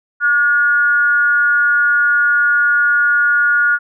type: tone with frequency modulation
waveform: sine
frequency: 1436 Hz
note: F6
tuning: 48 cents sharp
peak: -10 dBFS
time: 0.2-3.79 s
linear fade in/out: 50 ms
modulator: 281 Hz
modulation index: 0.34
effects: none